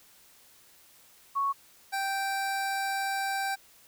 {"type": "tone pair in turn", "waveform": ["sine", "25% pulse"], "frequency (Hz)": [1108.7, 782.3], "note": ["C#6", "G5"], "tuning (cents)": [0, -4], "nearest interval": "tritone", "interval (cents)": 604, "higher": "first", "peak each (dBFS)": -25, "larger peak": "neither", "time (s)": [[1.35, 1.53], [1.92, 3.56]], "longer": "second", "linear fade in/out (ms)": 20, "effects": ["white hiss -58 dBFS RMS until 3.87 s"]}